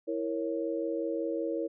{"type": "chord", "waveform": "sine", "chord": "A# diminished", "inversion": "second", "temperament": "equal with one note detuned", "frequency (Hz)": [329.6, 466.2, 551.5], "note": ["E4", "A#4", "C#5"], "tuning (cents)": [0, 0, -9], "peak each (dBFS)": [-33, -34, -35], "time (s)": [0.07, 1.68], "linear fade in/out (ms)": 20, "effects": []}